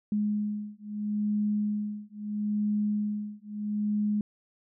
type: beating tone pair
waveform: sine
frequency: 208.7 / 209.46 Hz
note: G#3 / G#3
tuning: +9 / +15 cents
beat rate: 0.76 Hz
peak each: -30 dBFS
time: 0.12-4.21 s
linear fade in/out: 2 ms
effects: none